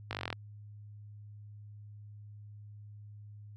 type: slowing click train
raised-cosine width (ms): 0.3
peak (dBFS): -19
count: 11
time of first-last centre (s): 0.11-0.328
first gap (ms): 19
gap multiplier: 1.03
effects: added 104 Hz sine -47 dBFS peak until 3.56 s